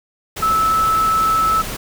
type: tone in noise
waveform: sine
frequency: 1308 Hz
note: E6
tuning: 14 cents flat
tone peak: -13 dBFS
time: 0.42-1.62 s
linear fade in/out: 10 ms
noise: pink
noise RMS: -27 dBFS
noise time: 0.36-1.77 s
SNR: +11 dB
effects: none